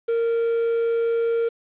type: tone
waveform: triangle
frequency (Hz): 462.4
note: A#4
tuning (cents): -14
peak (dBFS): -17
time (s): 0.08-1.49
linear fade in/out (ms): 10
effects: resampled to 8000 Hz + 8-bit